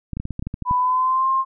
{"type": "clicks", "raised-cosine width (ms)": 5, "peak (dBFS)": -15, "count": 11, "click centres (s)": [0.133, 0.17, 0.2, 0.254, 0.307, 0.394, 0.425, 0.47, 0.541, 0.623, 0.711]}
{"type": "tone with pitch glide", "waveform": "sine", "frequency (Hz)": [995, 1060.3], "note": ["B5", "C6"], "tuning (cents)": [13, 23], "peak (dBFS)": -16, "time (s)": [0.65, 1.45], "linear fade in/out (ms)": 50, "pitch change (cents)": 110, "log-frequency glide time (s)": [0.77, 1.29]}
{"effects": []}